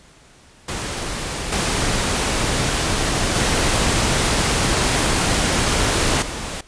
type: noise with level steps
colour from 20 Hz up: pink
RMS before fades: -26 / -20 / -18 / -28 dBFS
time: 0.68-6.61 s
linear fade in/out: 5 ms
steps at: 1.52 / 3.35 / 6.22 s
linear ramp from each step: 5 ms
effects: pink hiss -49 dBFS RMS until 6.67 s + resampled to 22050 Hz